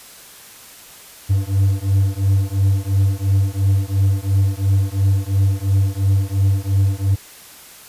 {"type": "beating tone pair", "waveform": "triangle", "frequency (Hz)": [96.3, 99.2], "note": ["G2", "G2"], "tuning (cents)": [-30, 21], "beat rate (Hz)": 2.9, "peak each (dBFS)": -15, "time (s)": [1.29, 7.16], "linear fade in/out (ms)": 20, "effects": ["white hiss -41 dBFS RMS until 7.88 s", "resampled to 32000 Hz"]}